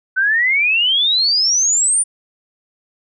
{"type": "exponential sweep", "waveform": "sine", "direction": "up", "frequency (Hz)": [1500, 9440], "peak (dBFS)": -12, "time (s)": [0.16, 2.04], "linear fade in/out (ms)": 20, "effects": []}